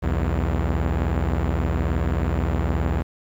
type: beating tone pair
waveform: sawtooth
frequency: 63.5 / 82.5 Hz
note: B1 / E2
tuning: +49 / +2 cents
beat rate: 19 Hz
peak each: -19 dBFS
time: 0.02-3.03 s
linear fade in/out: 20 ms
effects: low-pass 2000 Hz 12 dB/octave + 9-bit